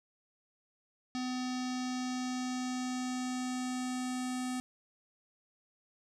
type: tone with low-pass filter sweep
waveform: square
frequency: 252.9 Hz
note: B3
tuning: 41 cents sharp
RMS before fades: -36 dBFS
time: 1.15-4.6 s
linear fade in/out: 0 ms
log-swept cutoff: 5400 to 8800 Hz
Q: 2.7
effects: 12-bit